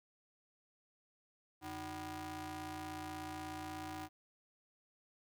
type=ring-modulated tone; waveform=sawtooth; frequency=224.9 Hz; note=A3; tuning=38 cents sharp; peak=-36 dBFS; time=1.61-4.09 s; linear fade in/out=50 ms; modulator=534 Hz; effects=none